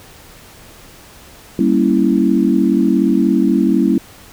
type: chord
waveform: sine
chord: G diminished seventh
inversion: none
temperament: equal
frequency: 196 / 233.1 / 277.2 / 329.6 Hz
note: G3 / Bb3 / Db4 / Fb4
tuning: 0 / 0 / 0 / 0 cents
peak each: -16 dBFS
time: 1.59-3.98 s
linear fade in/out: 2 ms
effects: pink hiss -41 dBFS RMS until 4.32 s